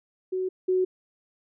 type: tone pair in turn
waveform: sine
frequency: 372.5 / 370.4 Hz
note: F#4 / F#4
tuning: +12 / +2 cents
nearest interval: unison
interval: 10 cents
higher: first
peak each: -25 / -20 dBFS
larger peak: second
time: 0.32-0.49 / 0.68-0.85 s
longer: neither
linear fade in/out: 10 ms
effects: none